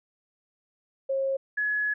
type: tone pair in turn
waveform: sine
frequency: 540 / 1693.2 Hz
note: C#5 / G#6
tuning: -45 / +33 cents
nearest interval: octave + minor sixth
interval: 1978 cents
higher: second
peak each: -24 dBFS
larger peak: neither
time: 1.09-1.37 / 1.57-1.94 s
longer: second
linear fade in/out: 10 ms
effects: none